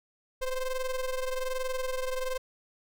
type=ring-modulated tone; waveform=square; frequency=261.6 Hz; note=C4; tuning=in tune; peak=-27 dBFS; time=0.41-2.38 s; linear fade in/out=10 ms; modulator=251 Hz; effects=none